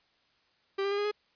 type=tone with pitch steps; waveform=45% pulse; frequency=392 / 398.4 / 404.9 / 411.5 / 418.2 Hz; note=G4 / G4 / G#4 / G#4 / G#4; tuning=0 / +28 / -44 / -16 / +12 cents; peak=-28 dBFS; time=0.78-1.115 s; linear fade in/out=10 ms; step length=67 ms; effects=white hiss -69 dBFS RMS until 1.35 s + resampled to 11025 Hz